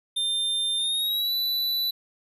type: tone with pitch glide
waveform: square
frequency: 3600 to 3971 Hz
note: A7 to B7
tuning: +39 to +9 cents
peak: -24 dBFS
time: 0.16-1.91 s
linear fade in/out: 10 ms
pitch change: +170 cents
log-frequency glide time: 0.77-1.33 s
effects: none